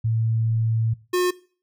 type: tone pair in turn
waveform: sine / square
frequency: 112.7 / 360.5 Hz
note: A2 / F#4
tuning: +42 / -45 cents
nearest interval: octave + minor sixth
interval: 2013 cents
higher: second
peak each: -19 dBFS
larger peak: neither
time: 0.04-0.94 / 1.13-1.31 s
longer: first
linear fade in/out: 10 ms
effects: noise-tail reverb RT60 0.4 s tail -20 dB re dry